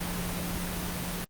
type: tone in noise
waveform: sine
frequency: 177.1 Hz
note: F3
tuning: 24 cents sharp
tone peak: -35 dBFS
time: 0-1.25 s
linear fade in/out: 10 ms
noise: pink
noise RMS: -34 dBFS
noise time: 0-1.25 s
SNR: -4 dB
effects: Opus 32 kbps